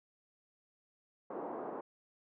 pink band-pass noise, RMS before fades -42 dBFS, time 1.3-1.81 s, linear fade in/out 5 ms, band 270 to 1000 Hz, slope 24 dB/octave, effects none

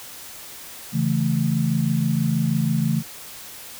sine chord, A major, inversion first, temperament equal, 138.59 / 164.81 / 220 Hz, C#3 / E3 / A3, 0 / 0 / 0 cents, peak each -23 / -22 / -23 dBFS, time 0.92-3.03 s, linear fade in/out 50 ms, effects white hiss -39 dBFS RMS until 3.79 s

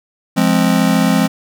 square chord, F minor, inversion none, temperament just, 174.61 / 209.5 / 261.9 Hz, F3 / Ab3 / C4, 0 / +15 / +2 cents, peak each -16 dBFS, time 0.36-1.28 s, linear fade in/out 20 ms, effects none

